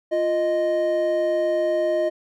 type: tone pair together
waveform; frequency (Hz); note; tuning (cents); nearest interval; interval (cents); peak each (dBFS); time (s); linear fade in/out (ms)
triangle; 348.3 / 620.6; F4 / D#5; -5 / -5; minor seventh; 1000; -23 / -18; 0.11-2.1; 20
effects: none